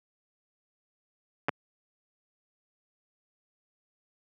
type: clicks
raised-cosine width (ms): 0.5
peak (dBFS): -11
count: 2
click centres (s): 1.485 / 1.492
effects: high-pass 150 Hz 12 dB/octave